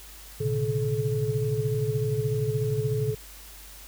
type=tone cluster; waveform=sine; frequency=114.6 / 131.3 / 144.7 / 430 Hz; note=A#2 / C3 / D3 / A4; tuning=-29 / +6 / -25 / -40 cents; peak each=-29 / -29 / -32 / -28 dBFS; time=0.4-3.15 s; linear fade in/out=10 ms; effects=added 50 Hz sine -47 dBFS peak until 3.87 s + white hiss -47 dBFS RMS until 3.87 s